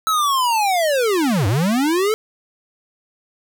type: linear two-way sweep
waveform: square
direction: down then up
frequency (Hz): 1318.5 to 91 to 446.9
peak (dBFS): -16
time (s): 0.07-2.14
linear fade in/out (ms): 0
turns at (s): 1.47
effects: none